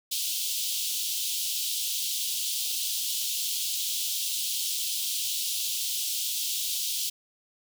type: high-pass noise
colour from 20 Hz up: pink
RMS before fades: -30 dBFS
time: 0.11-7.1 s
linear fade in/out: 10 ms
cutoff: 3000 Hz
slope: 48 dB/octave
effects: none